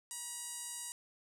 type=tone with band-pass filter; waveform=sawtooth; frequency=959 Hz; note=A#5; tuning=49 cents sharp; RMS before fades=-44 dBFS; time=0.11-0.92 s; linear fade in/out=0 ms; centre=8600 Hz; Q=3; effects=none